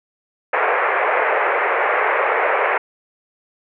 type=band-pass noise; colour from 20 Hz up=pink; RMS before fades=-18 dBFS; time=0.53-2.78 s; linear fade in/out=5 ms; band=430 to 2300 Hz; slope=48 dB/octave; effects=none